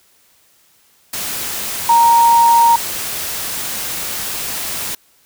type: tone in noise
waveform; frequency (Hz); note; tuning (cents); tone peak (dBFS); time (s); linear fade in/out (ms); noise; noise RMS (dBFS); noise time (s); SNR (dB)
sine; 932.3; A#5; 0; -7; 1.89-2.76; 5; white; -23; 1.13-4.95; +13
effects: white hiss -54 dBFS RMS until 5.25 s